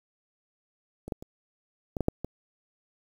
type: clicks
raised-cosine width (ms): 2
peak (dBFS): -25 / -16 / -28 / -18 / -13 / -9 / -19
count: 7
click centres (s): 1.08 / 1.122 / 1.225 / 1.968 / 2.007 / 2.084 / 2.246
effects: 8-bit